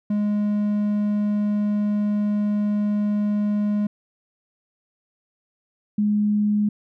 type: tone pair in turn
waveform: triangle / sine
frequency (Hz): 207.7 / 208.6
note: G#3 / G#3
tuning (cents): 0 / +8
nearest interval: unison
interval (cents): 8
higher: second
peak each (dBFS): -17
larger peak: neither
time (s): 0.1-3.87 / 5.98-6.69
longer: first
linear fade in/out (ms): 5
effects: none